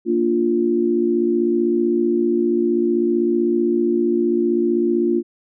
sine chord, Bb major, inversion none, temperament equal, 233.1 / 293.7 / 349.2 Hz, Bb3 / D4 / F4, 0 / 0 / 0 cents, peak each -21 / -23 / -17 dBFS, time 0.05-5.23 s, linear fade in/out 50 ms, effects none

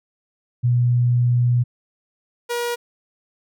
sine / sawtooth tone pair in turn, 121.9 / 478.1 Hz, B2 / A#4, -22 / +44 cents, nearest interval 2 octaves, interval 2366 cents, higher second, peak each -14 / -18 dBFS, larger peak first, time 0.63-1.64 / 2.49-2.76 s, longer first, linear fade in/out 20 ms, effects none

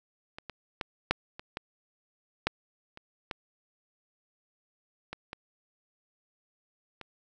clicks, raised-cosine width 0.3 ms, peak -25 / -23 / -16 / -7 / -25 / -18 / -9 / -29 / -18 / -21 / -22 / -26 dBFS, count 12, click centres 0.385 / 0.497 / 0.812 / 1.11 / 1.395 / 1.571 / 2.47 / 2.974 / 3.312 / 5.13 / 5.331 / 7.013 s, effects none

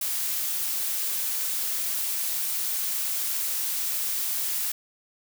blue noise, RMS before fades -28 dBFS, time 0.01-4.72 s, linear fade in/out 5 ms, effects none

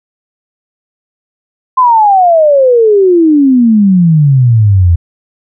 sine exponential sweep, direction down, 1046.5 to 82.41 Hz, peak -3 dBFS, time 1.77-4.96 s, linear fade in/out 10 ms, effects none

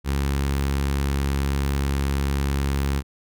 sawtooth tone with notch filter, 69.3 Hz, C#2, in tune, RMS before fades -23 dBFS, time 0.04-3.03 s, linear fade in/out 50 ms, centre 620 Hz, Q 1.8, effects none

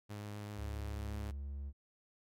sawtooth tone with vibrato, 103.8 Hz, G#2, in tune, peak -39 dBFS, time 0.09-1.32 s, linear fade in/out 20 ms, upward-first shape triangle, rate 7.8 Hz, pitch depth 14 cents each way
triangle tone with pitch glide, 69.3 to 70.02 Hz, C#2 to C#2, 0 to +18 cents, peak -38 dBFS, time 0.56-1.73 s, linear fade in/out 50 ms, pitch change +18 cents, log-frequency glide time 0.7-1.28 s
effects AAC 64 kbps

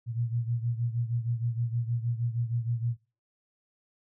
sine beating tone pair, 116.5 / 122.9 Hz, A#2 / B2, -1 / -8 cents, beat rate 6.4 Hz, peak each -29 / -33 dBFS, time 0.06-2.97 s, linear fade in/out 50 ms, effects noise-tail reverb RT60 0.3 s tail -19 dB re dry

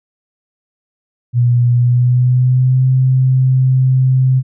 sine tone with pitch glide, 121.3 to 130.01 Hz, B2 to C3, -31 to -11 cents, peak -8 dBFS, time 1.33-4.43 s, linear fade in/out 50 ms, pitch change +120 cents, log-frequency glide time 1.74-2.86 s, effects none

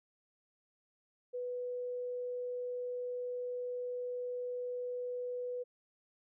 sine tone, 493.9 Hz, B4, in tune, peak -36 dBFS, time 1.33-5.64 s, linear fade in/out 20 ms, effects none

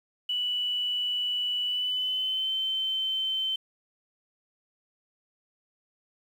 sine tone with pitch glide, 2960 to 3086 Hz, F#7 to G7, 0 to -28 cents, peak -26 dBFS, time 0.29-3.56 s, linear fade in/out 5 ms, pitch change +72 cents, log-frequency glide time 1.66-2.52 s, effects 9-bit

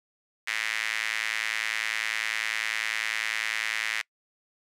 sawtooth tone with high-pass filter, 110 Hz, A2, in tune, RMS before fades -30 dBFS, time 0.47-4.02 s, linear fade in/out 10 ms, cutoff 2000 Hz, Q 3.4, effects noise-tail reverb RT60 0.1 s tail -25 dB re dry + low-pass 10000 Hz 12 dB/octave

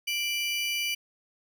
35% pulse tone pair together, 2349 / 2960 Hz, D7 / F#7, 0 / 0 cents, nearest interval major third, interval 400 cents, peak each -28 / -29 dBFS, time 0.07-0.95 s, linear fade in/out 10 ms, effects none

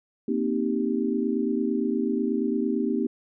sine chord, C minor seventh, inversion third, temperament equal, 233.1 / 261.6 / 311.1 / 392 Hz, Bb3 / C4 / Eb4 / G4, 0 / 0 / 0 / 0 cents, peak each -27 / -28 / -29 / -29 dBFS, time 0.28-3.07 s, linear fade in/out 5 ms, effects none

